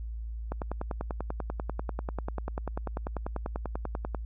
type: click train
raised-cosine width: 1 ms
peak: -19 dBFS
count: 38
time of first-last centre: 0.52-4.147 s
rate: 10.2 Hz
effects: added 56 Hz sine -34 dBFS peak until 4.25 s